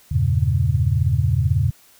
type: chord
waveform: sine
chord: E diminished seventh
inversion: none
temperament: equal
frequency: 82.41 / 98 / 116.54 / 138.59 Hz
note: E2 / G2 / Bb2 / Db3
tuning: 0 / 0 / 0 / 0 cents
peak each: -21 dBFS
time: 0.11-1.71 s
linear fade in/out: 10 ms
effects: white hiss -52 dBFS RMS until 1.99 s